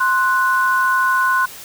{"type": "tone pair together", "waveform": "sine", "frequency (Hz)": [1046.5, 1480], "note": ["C6", "F#6"], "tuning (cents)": [0, 0], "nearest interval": "tritone", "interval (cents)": 600, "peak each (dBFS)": -16, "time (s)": [0, 1.46], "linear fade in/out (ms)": 10, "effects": ["white hiss -36 dBFS RMS until 1.64 s"]}